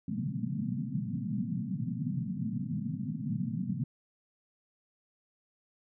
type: band-pass noise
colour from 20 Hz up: white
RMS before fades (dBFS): -34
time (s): 0.08-3.84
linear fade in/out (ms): 5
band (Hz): 110 to 250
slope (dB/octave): 96
effects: none